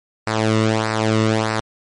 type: tone with flanger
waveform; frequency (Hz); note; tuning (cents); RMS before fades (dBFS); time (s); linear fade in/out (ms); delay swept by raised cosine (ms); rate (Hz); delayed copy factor
sawtooth; 110; A2; 0; -18; 0.27-1.6; 0; 0.3 to 1.26; 1.6; -0.75
effects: low-pass 7000 Hz 12 dB/octave + MP3 48 kbps